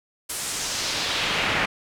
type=noise with band-pass filter sweep; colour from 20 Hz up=brown; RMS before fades=-26 dBFS; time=0.29-1.66 s; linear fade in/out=10 ms; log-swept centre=10000 to 2000 Hz; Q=1.4; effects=none